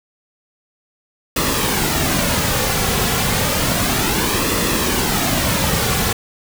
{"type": "noise with flanger", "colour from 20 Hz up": "pink", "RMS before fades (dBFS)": -18, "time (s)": [1.36, 6.13], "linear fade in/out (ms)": 5, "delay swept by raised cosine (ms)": [1.3, 3.3], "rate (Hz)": 0.31, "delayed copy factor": -0.5, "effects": []}